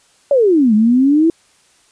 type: exponential two-way sweep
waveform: sine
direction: down then up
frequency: 587.3 to 207.7 to 337.4 Hz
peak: -8 dBFS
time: 0.31-1.3 s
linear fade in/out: 2 ms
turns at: 0.74 s
effects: white hiss -53 dBFS RMS until 1.91 s + resampled to 22050 Hz